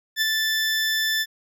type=tone with ADSR envelope; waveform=20% pulse; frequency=1760 Hz; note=A6; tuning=in tune; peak=-13 dBFS; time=0.16-1.26 s; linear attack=56 ms; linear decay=16 ms; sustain=-3 dB; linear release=46 ms; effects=none